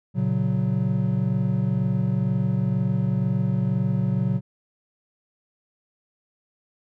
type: chord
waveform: triangle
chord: F# major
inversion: first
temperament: equal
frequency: 116.54 / 138.59 / 185 Hz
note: A#2 / C#3 / F#3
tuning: 0 / 0 / 0 cents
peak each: -23 / -23 / -22 dBFS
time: 0.14-4.41 s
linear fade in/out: 50 ms
effects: none